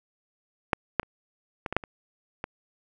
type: clicks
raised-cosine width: 0.5 ms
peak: -6 / -6 / -29 / -16 / -16 / -6 / -24 / -16 dBFS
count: 8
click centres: 0.732 / 0.997 / 1.031 / 1.662 / 1.726 / 1.766 / 1.838 / 2.441 s
effects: none